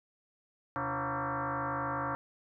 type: tone with frequency modulation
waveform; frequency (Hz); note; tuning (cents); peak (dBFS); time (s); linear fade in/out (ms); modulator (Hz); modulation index
sine; 130; C3; -11; -31; 0.76-2.15; 0; 208; 6.7
effects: none